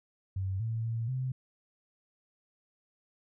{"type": "tone with pitch steps", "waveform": "sine", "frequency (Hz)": [95.4, 113, 114.4, 129.3], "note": ["G2", "A2", "A#2", "C3"], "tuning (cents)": [-47, 47, -32, -20], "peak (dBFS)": -30, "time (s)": [0.36, 1.32], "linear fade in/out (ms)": 5, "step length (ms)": 240, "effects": []}